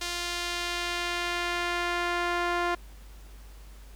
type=tone with band-pass filter sweep; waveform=sawtooth; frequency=349.2 Hz; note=F4; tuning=in tune; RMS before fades=-30 dBFS; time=0.01-2.75 s; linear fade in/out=5 ms; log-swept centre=4700 to 1200 Hz; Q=0.84; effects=added 50 Hz sine -45 dBFS peak until 3.95 s + pink hiss -56 dBFS RMS until 3.95 s